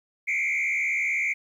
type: tone with frequency modulation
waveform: sine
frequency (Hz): 2232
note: C#7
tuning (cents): +11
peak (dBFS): -21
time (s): 0.27-1.34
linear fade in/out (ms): 20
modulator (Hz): 75.8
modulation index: 2.1
effects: tanh soft clip ceiling -21 dBFS + 10-bit